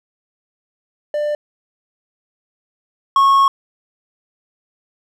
triangle tone pair in turn, 594 / 1096.3 Hz, D5 / C#6, +20 / -20 cents, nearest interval major seventh, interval 1060 cents, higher second, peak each -15 / -7 dBFS, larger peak second, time 1.14-1.35 / 3.16-3.48 s, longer second, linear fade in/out 2 ms, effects none

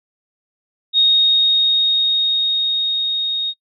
sine tone with level ramp, 3729 Hz, A#7, in tune, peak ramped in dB -9 to -18 dBFS, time 0.93-3.54 s, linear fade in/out 50 ms, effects noise-tail reverb RT60 0.1 s tail -26 dB re dry

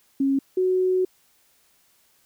sine tone pair in turn, 272.9 / 370.2 Hz, C#4 / F#4, -27 / +1 cents, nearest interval perfect fourth, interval 528 cents, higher second, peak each -18 dBFS, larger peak neither, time 0.2-0.39 / 0.57-1.05 s, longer second, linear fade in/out 5 ms, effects white hiss -62 dBFS RMS until 2.25 s

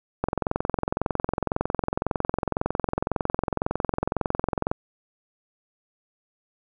click train, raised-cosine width 1 ms, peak -9 dBFS, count 99, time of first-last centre 0.24-4.715 s, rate 21.9 Hz, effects none

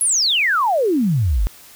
sine exponential sweep, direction down, 11270 to 41.75 Hz, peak -14 dBFS, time 0.01-1.47 s, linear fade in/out 0 ms, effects white hiss -44 dBFS RMS until 1.75 s

